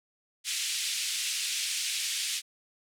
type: band-pass noise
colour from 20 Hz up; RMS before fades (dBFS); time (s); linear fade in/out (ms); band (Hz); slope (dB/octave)
pink; -32; 0.44-2.42; 50; 2500 to 10000; 24
effects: none